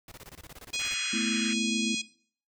pink noise bursts, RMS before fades -46 dBFS, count 15, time 0.08-0.942 s, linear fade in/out 2 ms, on 36 ms, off 23 ms
harmonic tone, 830 Hz, G#5, 1 cent flat, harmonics 3 / 4 / 5 / 6 / 7 / 8 / 9 / 10, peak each -33 / -35 / -37 / -39 / -40 / -41 / -42 / -43 dBFS, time 0.73-2.02 s, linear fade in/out 10 ms
white band-pass noise, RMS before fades -39 dBFS, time 0.79-1.54 s, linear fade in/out 10 ms, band 1300 to 3000 Hz, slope 48 dB/octave
sine chord, A suspended second, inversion none, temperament equal, 220 / 246.9 / 329.6 Hz, A3 / B3 / E4, 0 / 0 / 0 cents, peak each -31 / -34 / -36 dBFS, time 1.13-1.95 s, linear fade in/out 5 ms
effects noise-tail reverb RT60 0.5 s tail -18 dB re dry

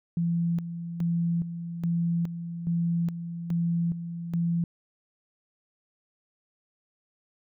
sine tone with tremolo, 169.6 Hz, E3, 50 cents sharp, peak -23 dBFS, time 0.17-4.64 s, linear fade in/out 2 ms, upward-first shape square, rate 1.2 Hz, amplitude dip 65%, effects none

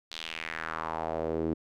sawtooth tone with band-pass filter sweep, 80.7 Hz, E2, 36 cents flat, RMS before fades -34 dBFS, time 0.11-1.54 s, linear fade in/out 10 ms, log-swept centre 4000 to 310 Hz, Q 2.8, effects none

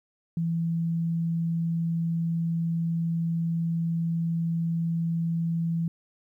sine tone, 166.4 Hz, E3, 17 cents sharp, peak -24 dBFS, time 0.37-5.88 s, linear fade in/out 2 ms, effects 11-bit

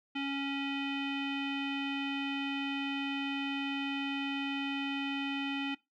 square tone with low-pass filter, 277.2 Hz, C#4, in tune, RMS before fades -35 dBFS, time 0.15-5.75 s, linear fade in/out 10 ms, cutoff 2800 Hz, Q 8.3, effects noise-tail reverb RT60 0.2 s tail -20 dB re dry

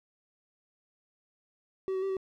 triangle tone with pitch steps, 381.4 / 377 / 388.2 / 381 Hz, G4 / F#4 / G4 / G4, -47 / +32 / -17 / -49 cents, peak -27 dBFS, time 1.88-2.168 s, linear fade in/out 0 ms, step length 72 ms, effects none

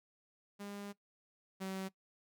sawtooth tone pair in turn, 202.3 / 190.67 Hz, G#3 / G3, -45 / -48 cents, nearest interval minor second, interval 103 cents, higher first, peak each -40 / -35 dBFS, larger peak second, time 0.59-0.93 / 1.6-1.89 s, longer first, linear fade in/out 20 ms, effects noise-tail reverb RT60 0.1 s tail -19 dB re dry

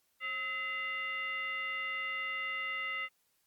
sine tone with frequency modulation, 2041 Hz, C7, 44 cents flat, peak -34 dBFS, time 0.2-3.09 s, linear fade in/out 50 ms, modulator 751 Hz, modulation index 0.87, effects white hiss -75 dBFS RMS until 3.46 s + Opus 48 kbps

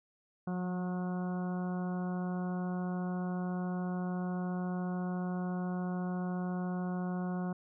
harmonic tone with a mistuned harmonic, 181.4 Hz, F#3, 34 cents flat, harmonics 1 / 2 / 3 / 4 / 5 / 6 / 7 / 8, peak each -33 / -44 / -48 / -45 / -53 / -50 / -55 / -52 dBFS, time 0.47-7.53 s, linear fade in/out 5 ms, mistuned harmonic 1, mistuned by -16 cents, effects none

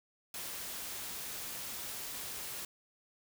white noise, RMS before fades -42 dBFS, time 0.34-2.65 s, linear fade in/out 2 ms, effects none

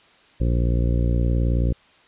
harmonic tone, 59 Hz, A#1, 22 cents sharp, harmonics 1 / 2 / 3 / 4 / 5 / 6 / 7 / 8 / 9, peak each -19 / -23 / -29 / -32 / -32 / -36 / -39 / -38 / -36 dBFS, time 0.4-1.73 s, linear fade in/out 10 ms, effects white hiss -54 dBFS RMS until 2.07 s + resampled to 8000 Hz

